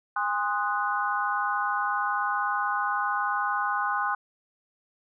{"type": "chord", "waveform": "sine", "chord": "Ab dominant seventh", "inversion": "none", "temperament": "equal with one note detuned", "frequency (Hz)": [817.3, 1046.5, 1244.5, 1480], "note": ["Ab5", "C6", "Eb6", "Gb6"], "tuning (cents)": [-28, 0, 0, 0], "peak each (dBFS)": -30, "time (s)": [0.16, 4.15], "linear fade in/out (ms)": 5, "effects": []}